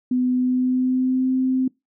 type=tone with pitch glide; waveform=sine; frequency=251.4 to 259.2 Hz; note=B3 to C4; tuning=+31 to -16 cents; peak=-17 dBFS; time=0.11-1.68 s; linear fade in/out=5 ms; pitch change=+53 cents; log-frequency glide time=0.31-1.32 s; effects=noise-tail reverb RT60 0.2 s tail -24 dB re dry